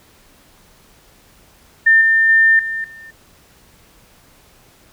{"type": "tone with level steps", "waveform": "sine", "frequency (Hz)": 1800, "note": "A6", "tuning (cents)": 39, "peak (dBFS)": [-7, -10, -8, -20, -35], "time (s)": [1.86, 3.11], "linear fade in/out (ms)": 10, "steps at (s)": [2.01, 2.29, 2.59, 2.84], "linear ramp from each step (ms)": 2, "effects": ["pink hiss -50 dBFS RMS until 4.92 s"]}